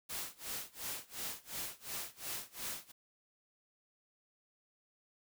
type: noise with tremolo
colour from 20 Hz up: white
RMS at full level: -40 dBFS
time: 0.09-2.92 s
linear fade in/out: 10 ms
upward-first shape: sine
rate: 2.8 Hz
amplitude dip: 95%
effects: none